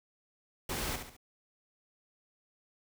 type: noise with echo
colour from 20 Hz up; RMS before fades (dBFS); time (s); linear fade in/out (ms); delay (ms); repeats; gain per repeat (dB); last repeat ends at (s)
pink; -36; 0.69-0.96; 5; 69; 3; -7; 1.167
effects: none